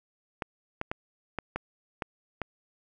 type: clicks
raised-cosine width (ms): 0.5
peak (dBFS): -16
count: 7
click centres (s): 0.422 / 0.814 / 0.915 / 1.387 / 1.56 / 2.022 / 2.417
effects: none